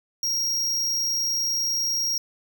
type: tone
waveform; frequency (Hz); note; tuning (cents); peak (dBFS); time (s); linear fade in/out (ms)
square; 5610; F8; +7; -23; 0.23-2.18; 2
effects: none